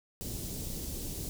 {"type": "band-stop noise", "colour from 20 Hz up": "pink", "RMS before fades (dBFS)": -38, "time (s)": [0.21, 1.29], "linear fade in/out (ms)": 0, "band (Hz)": [350, 5600], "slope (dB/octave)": 12, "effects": []}